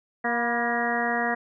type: harmonic tone with a mistuned harmonic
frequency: 236.5 Hz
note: A#3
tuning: 25 cents sharp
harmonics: 1 / 2 / 3 / 4 / 5 / 6 / 7 / 8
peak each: -31 / -32 / -28 / -34 / -35 / -36 / -31 / -29 dBFS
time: 0.24-1.35 s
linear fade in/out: 10 ms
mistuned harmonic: 4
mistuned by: +49 cents
effects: none